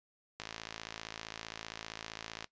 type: click train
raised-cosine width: 0.2 ms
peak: -23 dBFS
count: 114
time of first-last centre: 0.4-2.443 s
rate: 55.3 Hz
effects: noise-tail reverb RT60 0.1 s tail -18 dB re dry + resampled to 16000 Hz